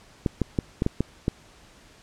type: clicks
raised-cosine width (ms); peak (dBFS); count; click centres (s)
3; -9; 7; 0.262 / 0.417 / 0.588 / 0.821 / 0.864 / 1.006 / 1.281
effects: pink hiss -53 dBFS RMS until 2.02 s + low-pass 8000 Hz 12 dB/octave